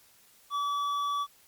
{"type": "tone with hard clipping", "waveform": "sine", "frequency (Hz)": 1147, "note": "D6", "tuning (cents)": -41, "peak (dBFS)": -29, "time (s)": [0.5, 1.27], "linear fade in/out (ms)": 50, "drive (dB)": 7, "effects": ["white hiss -60 dBFS RMS until 1.47 s", "MP3 96 kbps"]}